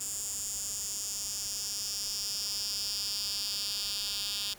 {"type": "tone with high-pass filter sweep", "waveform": "10% pulse", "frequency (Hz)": 203.7, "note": "G#3", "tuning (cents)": -33, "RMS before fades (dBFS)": -35, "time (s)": [0, 4.54], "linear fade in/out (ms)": 10, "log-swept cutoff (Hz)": [7300, 4000], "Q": 3.4, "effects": ["pink hiss -53 dBFS RMS until 4.58 s"]}